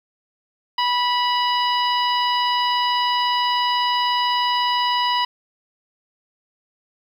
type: harmonic tone with a mistuned harmonic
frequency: 980 Hz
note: B5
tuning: 14 cents flat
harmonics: 1 / 2 / 3 / 4 / 5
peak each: -19 / -28 / -24 / -31 / -29 dBFS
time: 0.78-5.25 s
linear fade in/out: 5 ms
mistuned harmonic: 5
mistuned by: +19 cents
effects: 8-bit